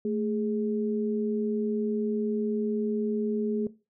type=tone pair together; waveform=sine; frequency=220 / 415.9 Hz; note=A3 / G#4; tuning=0 / +2 cents; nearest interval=major seventh; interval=1102 cents; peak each=-28 / -29 dBFS; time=0.05-3.67 s; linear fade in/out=2 ms; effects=noise-tail reverb RT60 0.3 s tail -19 dB re dry